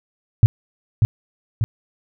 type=tone with echo; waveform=sine; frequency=110 Hz; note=A2; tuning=in tune; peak=-5 dBFS; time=0.43-0.46 s; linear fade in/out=0 ms; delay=590 ms; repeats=2; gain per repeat=-5 dB; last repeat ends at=1.64 s; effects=none